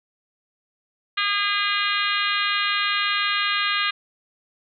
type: harmonic tone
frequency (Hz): 407.2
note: G#4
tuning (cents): -34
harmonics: 3 / 4 / 5 / 6 / 7 / 8 / 9 / 10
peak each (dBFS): -26 / -27 / -28 / -29 / -29 / -30 / -31 / -31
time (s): 1.17-3.91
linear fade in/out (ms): 10
effects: none